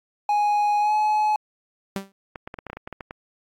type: tone with pitch glide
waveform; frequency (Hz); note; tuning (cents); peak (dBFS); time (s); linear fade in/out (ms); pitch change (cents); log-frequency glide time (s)
triangle; 830.6 to 850.5; G#5 to G#5; 0 to +41; -16; 0.29-1.36; 2; +41; 0.8-0.93
type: tone with exponential decay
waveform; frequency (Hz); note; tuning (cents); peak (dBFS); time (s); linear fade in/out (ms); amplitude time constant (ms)
sawtooth; 195.4; G3; -5; -19; 1.96-2.12; 0; 34
type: clicks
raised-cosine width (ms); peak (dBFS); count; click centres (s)
0.5; -19; 12; 2.358 / 2.475 / 2.541 / 2.588 / 2.667 / 2.7 / 2.731 / 2.77 / 2.875 / 2.927 / 3.008 / 3.109
effects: AAC 64 kbps